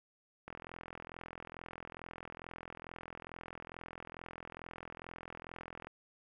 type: click train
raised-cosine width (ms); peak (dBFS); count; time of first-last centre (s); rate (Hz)
0.5; -30; 229; 0.48-5.87; 42.3
effects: none